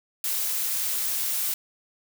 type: noise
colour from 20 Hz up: blue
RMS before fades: -27 dBFS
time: 0.24-1.54 s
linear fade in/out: 2 ms
effects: none